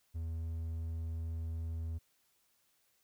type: tone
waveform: triangle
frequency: 81.7 Hz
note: E2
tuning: 15 cents flat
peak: -34 dBFS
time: 0.14-1.99 s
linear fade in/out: 20 ms
effects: white hiss -74 dBFS RMS until 3.03 s